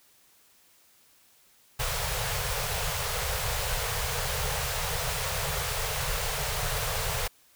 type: band-stop noise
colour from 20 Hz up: pink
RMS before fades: -30 dBFS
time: 1.79-7.28 s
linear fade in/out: 10 ms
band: 160 to 420 Hz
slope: 96 dB/octave
effects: white hiss -61 dBFS RMS until 7.55 s